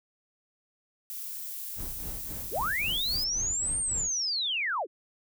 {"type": "noise", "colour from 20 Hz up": "violet", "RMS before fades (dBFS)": -38, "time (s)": [1.1, 3.24], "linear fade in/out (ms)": 0}
{"type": "noise with tremolo", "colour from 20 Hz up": "brown", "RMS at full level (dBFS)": -37, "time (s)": [1.75, 4.11], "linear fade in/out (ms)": 50, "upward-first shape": "triangle", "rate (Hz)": 3.7, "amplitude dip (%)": 85}
{"type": "linear two-way sweep", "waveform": "sine", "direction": "up then down", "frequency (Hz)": [285.6, 8870, 285.6], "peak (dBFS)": -27, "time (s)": [2.51, 4.87], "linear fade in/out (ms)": 50, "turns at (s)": 3.79}
{"effects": []}